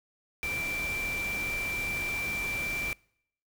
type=tone in noise; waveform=sine; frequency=2349 Hz; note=D7; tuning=in tune; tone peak=-31 dBFS; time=0.43-2.93 s; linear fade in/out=0 ms; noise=pink; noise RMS=-39 dBFS; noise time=0.43-2.93 s; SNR=+5 dB; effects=noise-tail reverb RT60 0.7 s tail -25 dB re dry